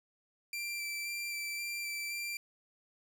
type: tone with vibrato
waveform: sawtooth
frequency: 2349 Hz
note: D7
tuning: in tune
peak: -33 dBFS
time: 0.53-2.37 s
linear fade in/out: 2 ms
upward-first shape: square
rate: 1.9 Hz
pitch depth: 11 cents each way
effects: none

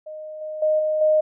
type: tone with level steps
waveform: sine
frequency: 618 Hz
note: D#5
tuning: 12 cents flat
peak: -32 / -28 / -16 / -19 / -14 dBFS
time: 0.06-1.21 s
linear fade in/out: 10 ms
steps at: 0.41 / 0.62 / 0.79 / 1.01 s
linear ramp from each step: 5 ms
effects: none

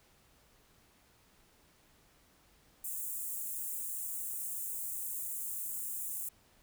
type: high-pass noise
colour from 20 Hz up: white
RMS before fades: -39 dBFS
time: 2.84-6.29 s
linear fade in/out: 5 ms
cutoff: 7400 Hz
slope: 48 dB/octave
effects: pink hiss -66 dBFS RMS until 6.62 s

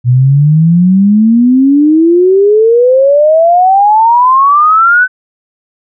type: exponential sweep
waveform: sine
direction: up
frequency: 120.3 to 1526 Hz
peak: -3 dBFS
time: 0.04-5.08 s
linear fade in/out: 50 ms
effects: none

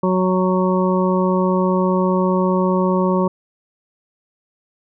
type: harmonic tone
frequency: 185 Hz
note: F#3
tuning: in tune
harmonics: 1 / 2 / 3 / 5 / 6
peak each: -17 / -20 / -22 / -24 / -25 dBFS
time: 0.03-3.28 s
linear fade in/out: 5 ms
effects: none

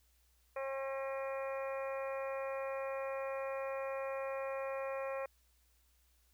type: harmonic tone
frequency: 270 Hz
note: C#4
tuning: 45 cents flat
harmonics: 2 / 3 / 4 / 5 / 6 / 7 / 8 / 9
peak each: -38 / -49 / -46 / -51 / -57 / -51 / -59 / -51 dBFS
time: 0.56-5.26 s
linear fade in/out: 5 ms
effects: added 60 Hz sine -70 dBFS peak until 6.33 s + white hiss -74 dBFS RMS until 6.33 s

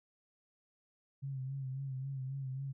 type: tone with vibrato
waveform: sine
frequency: 134 Hz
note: C3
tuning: 42 cents sharp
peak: -37 dBFS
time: 1.22-2.73 s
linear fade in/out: 20 ms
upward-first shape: sine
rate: 3.7 Hz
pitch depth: 53 cents each way
effects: none

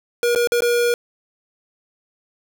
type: tone with dropouts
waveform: square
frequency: 478.1 Hz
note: A#4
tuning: 44 cents sharp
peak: -16 dBFS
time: 0.23-0.94 s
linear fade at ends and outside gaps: 1 ms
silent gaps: 0.349-0.359 / 0.473-0.52 / 0.606-0.621 s
effects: none

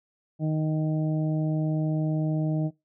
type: harmonic tone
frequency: 155.56 Hz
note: D#3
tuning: in tune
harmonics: 1 / 2 / 3 / 4 / 5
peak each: -24 / -30 / -44 / -36 / -45 dBFS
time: 0.39-2.71 s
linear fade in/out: 50 ms
effects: noise-tail reverb RT60 0.2 s tail -20 dB re dry

